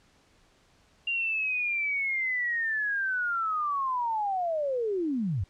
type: linear sweep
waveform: sine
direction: down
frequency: 2794 to 80.4 Hz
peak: -26 dBFS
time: 1.07-5.44 s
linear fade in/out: 5 ms
effects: pink hiss -63 dBFS RMS until 5.49 s + low-pass 7000 Hz 12 dB/octave